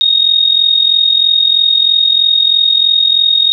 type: tone with amplitude modulation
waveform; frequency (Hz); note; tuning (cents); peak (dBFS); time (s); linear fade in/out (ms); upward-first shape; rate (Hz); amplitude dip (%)
sine; 3729; A#7; 0; -4; 0.01-3.52; 0; sine; 43.1; 70
effects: none